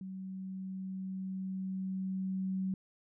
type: tone with level ramp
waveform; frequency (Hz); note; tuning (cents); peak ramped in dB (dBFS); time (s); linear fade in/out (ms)
sine; 189.3; F#3; +40; -40 to -31; 0.01-2.74; 2
effects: none